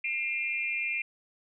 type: tone with amplitude modulation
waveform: sine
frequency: 2394 Hz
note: D7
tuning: 33 cents sharp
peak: -24 dBFS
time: 0.04-1.02 s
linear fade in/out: 5 ms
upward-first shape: sine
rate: 278 Hz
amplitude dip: 100%
effects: none